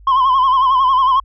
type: tone with vibrato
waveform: sine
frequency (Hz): 1046.5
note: C6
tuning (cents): 0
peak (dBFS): -7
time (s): 0.07-1.2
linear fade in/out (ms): 5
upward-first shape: sine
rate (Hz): 11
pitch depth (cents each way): 81
effects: tanh soft clip ceiling -9 dBFS + added 50 Hz sine -39 dBFS peak until 1.24 s